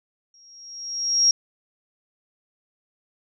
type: tone with exponential growth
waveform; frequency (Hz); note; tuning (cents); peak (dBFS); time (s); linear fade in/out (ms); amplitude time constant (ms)
sine; 5600; F8; +4; -12; 0.34-1.31; 2; 210
effects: none